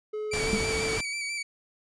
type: tone with pitch glide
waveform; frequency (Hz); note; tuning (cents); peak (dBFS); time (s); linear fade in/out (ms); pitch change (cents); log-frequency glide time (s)
triangle; 426.5 to 442.8; G#4 to A4; +46 to +11; -28; 0.13-0.98; 10; +65; 0.39-0.44
type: tone with vibrato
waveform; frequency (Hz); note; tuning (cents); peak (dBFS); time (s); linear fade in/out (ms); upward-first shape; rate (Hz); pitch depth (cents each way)
sawtooth; 2300; D7; -37; -27; 0.31-1.43; 10; square; 6.1; 27
type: noise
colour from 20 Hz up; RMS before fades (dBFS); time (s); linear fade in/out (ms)
pink; -32; 0.33-1.01; 5
type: tone with exponential decay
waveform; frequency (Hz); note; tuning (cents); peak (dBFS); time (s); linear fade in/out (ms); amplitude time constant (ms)
sine; 206.9; G#3; -6; -19; 0.53-0.65; 0; 26
effects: resampled to 22050 Hz